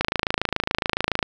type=click train; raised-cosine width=0.3 ms; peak=-4 dBFS; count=34; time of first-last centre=0.01-1.228 s; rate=27.1 Hz; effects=none